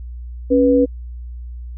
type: tone pair together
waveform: sine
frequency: 275.1 / 490.2 Hz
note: C#4 / B4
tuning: -13 / -13 cents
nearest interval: minor seventh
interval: 1000 cents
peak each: -13 dBFS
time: 0.5-0.86 s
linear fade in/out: 20 ms
effects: added 60 Hz sine -28 dBFS peak until 1.77 s